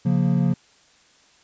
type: chord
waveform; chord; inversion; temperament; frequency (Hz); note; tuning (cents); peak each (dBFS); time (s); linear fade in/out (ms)
triangle; Bb minor; first; equal with one note detuned; 138.59 / 177.36 / 233.1; Db3 / F3 / Bb3; 0 / +27 / 0; -19 / -18 / -23; 0.05-0.54; 10
effects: white hiss -56 dBFS RMS until 1.43 s + resampled to 16000 Hz